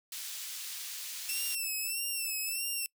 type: high-pass noise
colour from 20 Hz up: pink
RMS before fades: -41 dBFS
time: 0.12-1.55 s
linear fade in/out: 2 ms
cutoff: 3400 Hz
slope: 12 dB/octave
type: tone with vibrato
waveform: 5% pulse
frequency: 2671 Hz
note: E7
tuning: 22 cents sharp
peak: -24 dBFS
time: 1.29-2.86 s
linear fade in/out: 0 ms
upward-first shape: sine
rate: 1.6 Hz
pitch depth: 75 cents each way
effects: noise-tail reverb RT60 0.1 s tail -25 dB re dry